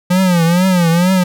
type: tone with vibrato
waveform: square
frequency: 176.6 Hz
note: F3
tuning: 20 cents sharp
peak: -10 dBFS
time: 0.1-1.24 s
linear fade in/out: 10 ms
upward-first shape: triangle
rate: 2.2 Hz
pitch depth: 140 cents each way
effects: none